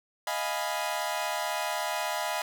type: chord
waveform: sawtooth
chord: F half-diminished seventh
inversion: third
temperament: equal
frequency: 622.3 / 698.5 / 830.6 / 987.8 Hz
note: Eb5 / F5 / Ab5 / Cb6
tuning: 0 / 0 / 0 / 0 cents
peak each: -31 dBFS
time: 0.27-2.42 s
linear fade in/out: 2 ms
effects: none